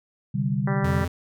sine chord, C suspended second, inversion none, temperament equal, 130.81 / 146.83 / 196 Hz, C3 / D3 / G3, 0 / 0 / 0 cents, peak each -26 dBFS, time 0.34-1.03 s, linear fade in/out 10 ms
harmonic tone, 196 Hz, G3, in tune, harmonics 1 / 2 / 3 / 4 / 5 / 6 / 7 / 8 / 9 / 10, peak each -29 / -32 / -34 / -35 / -36 / -37 / -37 / -38 / -39 / -39 dBFS, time 0.67-1.05 s, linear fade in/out 5 ms
square tone, 86.9 Hz, F2, 8 cents flat, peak -26 dBFS, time 0.84-1.08 s, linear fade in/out 5 ms
effects none

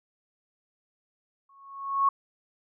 sine tone with exponential growth, 1101 Hz, C#6, 12 cents flat, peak -17 dBFS, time 1.49-2.09 s, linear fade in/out 5 ms, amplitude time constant 130 ms, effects none

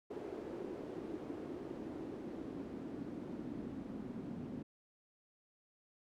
pink noise with band-pass filter sweep, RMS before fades -45 dBFS, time 0.1-4.63 s, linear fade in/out 10 ms, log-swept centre 390 to 230 Hz, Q 3.2, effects none

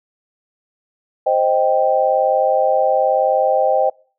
sine chord, C minor, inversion none, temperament equal, 523.3 / 622.3 / 784 Hz, C5 / Eb5 / G5, 0 / 0 / 0 cents, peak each -17 dBFS, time 1.26-3.9 s, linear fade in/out 10 ms, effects noise-tail reverb RT60 0.4 s tail -24 dB re dry

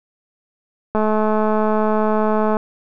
click train, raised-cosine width 1 ms, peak -6 dBFS, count 349, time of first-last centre 0.95-2.569 s, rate 215 Hz, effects none

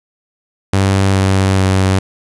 sawtooth tone with pitch steps, 97.1 / 96.04 / 94.99 Hz, G2 / G2 / F#2, -16 / -35 / +46 cents, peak -6 dBFS, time 0.73-1.99 s, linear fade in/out 5 ms, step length 420 ms, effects resampled to 24000 Hz + 8-bit

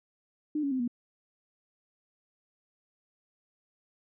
sine tone with pitch steps, 301.6 / 279.8 / 259.5 / 240.8 Hz, D4 / C#4 / C4 / B3, +46 / +16 / -14 / -44 cents, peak -27 dBFS, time 0.55-0.878 s, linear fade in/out 5 ms, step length 82 ms, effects none

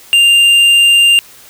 sine tone with tanh clipping, 2794 Hz, F7, in tune, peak -6 dBFS, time 0.13-1.19 s, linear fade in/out 0 ms, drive 8 dB, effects white hiss -39 dBFS RMS until 1.49 s

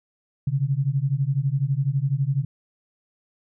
sine beating tone pair, 131.6 / 143.6 Hz, C3 / D3, +10 / -39 cents, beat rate 12 Hz, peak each -23 dBFS, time 0.47-2.45 s, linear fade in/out 5 ms, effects none

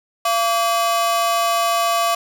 45% pulse ring-modulated tone, 917 Hz, A#5, 29 cents flat, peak -13 dBFS, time 0.25-2.15 s, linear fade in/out 5 ms, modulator 233 Hz, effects none

